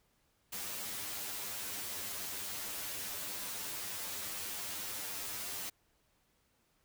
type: noise with comb filter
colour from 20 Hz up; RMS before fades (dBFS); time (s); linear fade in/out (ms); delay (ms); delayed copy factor
white; -41; 0.52-5.7; 10; 10; +1
effects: pink hiss -74 dBFS RMS until 6.84 s